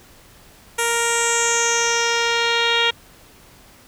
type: tone with low-pass filter sweep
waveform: 10% pulse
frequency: 466.8 Hz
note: A#4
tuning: 2 cents sharp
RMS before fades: -19 dBFS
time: 0.78-2.91 s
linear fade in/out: 10 ms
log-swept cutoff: 10000 to 3500 Hz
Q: 4.8
effects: pink hiss -48 dBFS RMS until 3.87 s